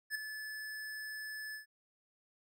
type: tone with ADSR envelope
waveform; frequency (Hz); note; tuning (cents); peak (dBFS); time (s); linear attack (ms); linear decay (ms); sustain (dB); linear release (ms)
square; 1731; A6; -29; -33; 0.1-1.66; 51; 7; -9; 120
effects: none